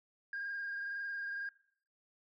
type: tone with frequency modulation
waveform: sine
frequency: 1614 Hz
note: G#6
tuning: 50 cents flat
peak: -36 dBFS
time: 0.33-1.49 s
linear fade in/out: 2 ms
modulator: 21.9 Hz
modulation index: 1.1
effects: noise-tail reverb RT60 0.6 s tail -23 dB re dry + tanh soft clip ceiling -34 dBFS